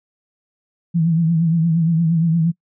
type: tone with vibrato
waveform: sine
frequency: 165 Hz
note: E3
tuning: 2 cents sharp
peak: -13 dBFS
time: 0.94-2.52 s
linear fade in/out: 20 ms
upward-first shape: triangle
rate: 8.6 Hz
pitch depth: 81 cents each way
effects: noise-tail reverb RT60 0.1 s tail -25 dB re dry